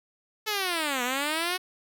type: linear two-way sweep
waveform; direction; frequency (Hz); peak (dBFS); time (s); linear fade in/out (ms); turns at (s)
5% pulse; down then up; 438.3 to 240 to 373.1; -15; 0.46-1.58; 20; 1.03
effects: none